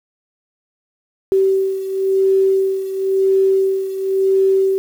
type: beating tone pair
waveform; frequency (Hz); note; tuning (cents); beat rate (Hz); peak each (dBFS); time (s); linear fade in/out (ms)
sine; 384.9 / 385.86; G4 / G4; -32 / -27; 0.96; -14 / -19; 1.32-4.78; 0
effects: 7-bit